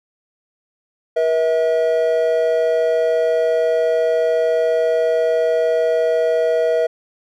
triangle tone pair together, 479.9 / 645.8 Hz, B4 / E5, -50 / -36 cents, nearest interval perfect fourth, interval 514 cents, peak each -15 dBFS, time 1.16-6.87 s, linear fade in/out 10 ms, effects none

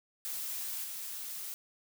blue noise with level steps, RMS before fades -38 / -41 dBFS, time 0.25-1.54 s, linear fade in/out 0 ms, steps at 0.84 s, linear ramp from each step 2 ms, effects none

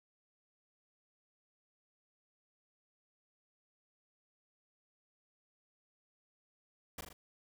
pink noise with echo, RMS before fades -43 dBFS, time 6.98-7.01 s, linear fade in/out 5 ms, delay 40 ms, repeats 3, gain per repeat -4 dB, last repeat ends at 7.13 s, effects none

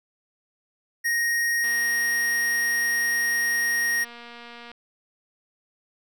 square tone, 1870 Hz, A#6, 5 cents sharp, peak -22 dBFS, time 1.04-4.05 s, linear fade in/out 20 ms
click train, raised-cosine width 0.3 ms, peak -27 dBFS, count 730, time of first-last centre 1.64-4.716 s, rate 237 Hz
effects none

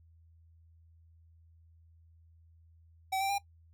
square tone with pitch steps, 765 / 782.9 / 801.2 Hz, G5 / G5 / G5, -42 / -2 / +38 cents, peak -30 dBFS, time 3.12-3.384 s, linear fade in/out 10 ms, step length 88 ms, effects noise-tail reverb RT60 0.1 s tail -19 dB re dry + added 82 Hz sine -58 dBFS peak until 3.73 s

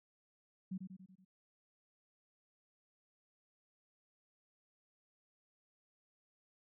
sine tone with echo, 187.6 Hz, F#3, 24 cents sharp, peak -38 dBFS, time 0.71-0.78 s, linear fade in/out 10 ms, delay 94 ms, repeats 5, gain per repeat -5 dB, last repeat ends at 1.25 s, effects none

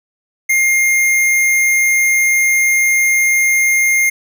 square tone, 2121 Hz, C7, 23 cents sharp, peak -11 dBFS, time 0.49-4.1 s, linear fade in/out 10 ms, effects none

